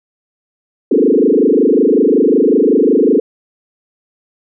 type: tone with frequency modulation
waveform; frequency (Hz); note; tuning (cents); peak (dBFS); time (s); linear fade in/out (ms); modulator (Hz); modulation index
sine; 358.6; F4; +46; -7; 0.91-3.2; 5; 25.4; 4.4
effects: none